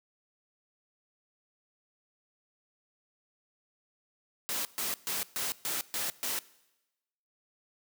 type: noise bursts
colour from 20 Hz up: white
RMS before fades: -33 dBFS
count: 7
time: 4.49-6.39 s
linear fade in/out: 0 ms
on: 160 ms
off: 130 ms
effects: noise-tail reverb RT60 1.0 s tail -21 dB re dry + high-pass 150 Hz 12 dB/octave